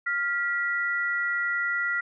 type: tone pair together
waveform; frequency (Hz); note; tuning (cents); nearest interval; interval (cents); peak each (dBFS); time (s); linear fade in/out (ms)
sine; 1401 / 1950.2; F6 / B6; +5 / -22; tritone; 573; -27; 0.06-2.01; 10
effects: none